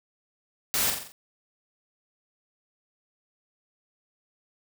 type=noise with echo; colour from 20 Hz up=white; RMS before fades=-26 dBFS; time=0.74-0.9 s; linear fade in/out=0 ms; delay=44 ms; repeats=5; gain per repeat=-5 dB; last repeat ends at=1.12 s; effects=none